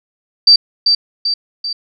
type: tone with echo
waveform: sine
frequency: 4653 Hz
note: D8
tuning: 17 cents flat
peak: -3 dBFS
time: 0.47-0.56 s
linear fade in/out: 5 ms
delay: 390 ms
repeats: 3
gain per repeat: -5 dB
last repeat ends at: 1.73 s
effects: none